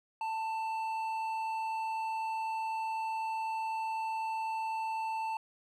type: tone with hard clipping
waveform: triangle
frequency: 888 Hz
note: A5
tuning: 16 cents sharp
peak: -34 dBFS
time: 0.21-5.37 s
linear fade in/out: 2 ms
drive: 10 dB
effects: none